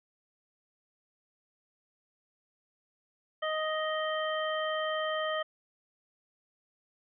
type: harmonic tone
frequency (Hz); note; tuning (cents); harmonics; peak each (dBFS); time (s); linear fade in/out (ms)
624; D#5; +5; 1 / 2 / 3 / 5; -32 / -35 / -37 / -39; 3.42-5.43; 10
effects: none